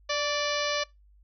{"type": "harmonic tone with a mistuned harmonic", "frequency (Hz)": 587.3, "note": "D5", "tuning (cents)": 0, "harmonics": [1, 2, 3, 4, 5, 6, 7, 8, 9, 10], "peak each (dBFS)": [-30, -33, -35, -36, -37, -38, -38, -39, -40, -40], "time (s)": [0.09, 0.84], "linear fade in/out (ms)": 10, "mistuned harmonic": 2, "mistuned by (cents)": -33, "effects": ["noise-tail reverb RT60 0.2 s tail -23 dB re dry", "added 50 Hz sine -55 dBFS peak until 1.23 s"]}